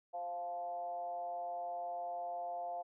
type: tone with frequency modulation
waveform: sine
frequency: 698 Hz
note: F5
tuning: 1 cent flat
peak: -38 dBFS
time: 0.13-2.83 s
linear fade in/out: 20 ms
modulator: 174 Hz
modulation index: 0.62
effects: none